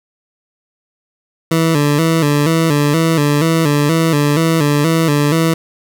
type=tone with vibrato; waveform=20% pulse; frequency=154.4 Hz; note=D#3; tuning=13 cents flat; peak=-6 dBFS; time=1.51-5.54 s; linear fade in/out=5 ms; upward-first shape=square; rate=2.1 Hz; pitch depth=98 cents each way; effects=none